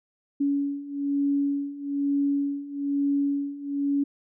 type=beating tone pair; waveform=sine; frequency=281.5 / 282.6 Hz; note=C#4 / C#4; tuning=+27 / +34 cents; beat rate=1.1 Hz; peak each=-28 / -25 dBFS; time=0.4-4.04 s; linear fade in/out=10 ms; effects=none